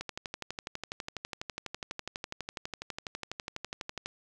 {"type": "click train", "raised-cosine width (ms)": 0.2, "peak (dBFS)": -19, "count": 50, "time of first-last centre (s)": [0.01, 4.06], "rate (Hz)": 12.1, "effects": []}